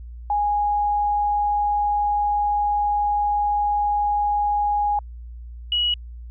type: tone pair in turn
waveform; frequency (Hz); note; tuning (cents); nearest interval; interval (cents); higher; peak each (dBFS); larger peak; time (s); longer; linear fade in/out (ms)
sine; 826 / 2916; G#5 / F#7; -10 / -26; octave + minor seventh; 2184; second; -18; neither; 0.3-4.99 / 5.72-5.94; first; 2
effects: added 59 Hz sine -34 dBFS peak until 6.3 s